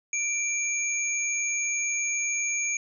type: tone pair together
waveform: sine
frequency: 2349 / 6644 Hz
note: D7 / G#8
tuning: 0 / 0 cents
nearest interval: octave + tritone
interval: 1800 cents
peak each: -28 dBFS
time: 0.13-2.77 s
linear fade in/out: 2 ms
effects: none